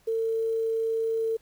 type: tone with quantisation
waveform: sine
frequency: 450.3 Hz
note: A4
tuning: 40 cents sharp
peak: -24 dBFS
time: 0.07-1.37 s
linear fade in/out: 10 ms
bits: 9
effects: pink hiss -63 dBFS RMS until 1.41 s